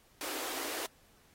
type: high-pass noise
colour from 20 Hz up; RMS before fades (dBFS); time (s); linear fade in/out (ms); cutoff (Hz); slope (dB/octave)
pink; -39; 0.21-0.86; 0; 260; 96
effects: pink hiss -65 dBFS RMS until 1.34 s + AAC 48 kbps